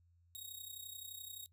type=tone with amplitude modulation; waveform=10% pulse; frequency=3770 Hz; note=A#7; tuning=19 cents sharp; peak=-36 dBFS; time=0.35-1.46 s; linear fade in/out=0 ms; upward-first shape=sine; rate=31.6 Hz; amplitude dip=70%; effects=noise-tail reverb RT60 0.1 s tail -21 dB re dry + added 86 Hz sine -67 dBFS peak until 1.52 s